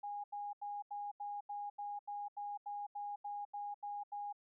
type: tone bursts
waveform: sine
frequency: 820 Hz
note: G#5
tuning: 22 cents flat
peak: -40 dBFS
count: 15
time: 0.03-4.328 s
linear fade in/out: 10 ms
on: 210 ms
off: 82 ms
effects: none